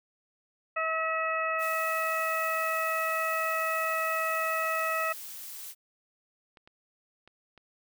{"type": "harmonic tone", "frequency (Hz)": 644, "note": "E5", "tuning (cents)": -41, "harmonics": [1, 2, 3, 4], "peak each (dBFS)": [-33, -30, -34, -35], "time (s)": [0.76, 5.13], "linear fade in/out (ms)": 10}
{"type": "noise", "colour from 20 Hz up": "blue", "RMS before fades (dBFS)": -42, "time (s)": [1.58, 5.75], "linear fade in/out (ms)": 50}
{"type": "clicks", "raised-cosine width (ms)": 0.3, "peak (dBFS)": -37, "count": 4, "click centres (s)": [6.572, 6.675, 7.276, 7.577]}
{"effects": []}